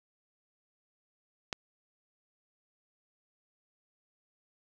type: click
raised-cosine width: 0.2 ms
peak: -15 dBFS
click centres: 1.528 s
effects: none